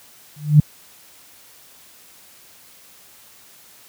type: tone with exponential growth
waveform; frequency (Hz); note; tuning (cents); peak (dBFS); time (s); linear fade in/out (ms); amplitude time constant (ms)
sine; 149.6; D3; +32; -3; 0.36-0.6; 5; 52
effects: white hiss -48 dBFS RMS until 3.88 s + high-pass 60 Hz 12 dB/octave